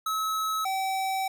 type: tone pair in turn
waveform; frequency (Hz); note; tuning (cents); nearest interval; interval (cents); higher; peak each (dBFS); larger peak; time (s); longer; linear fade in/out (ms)
square; 1291 / 767.6; E6 / G5; -37 / -37; major sixth; 900; first; -27; neither; 0.06-0.65 / 0.65-1.28; second; 5
effects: none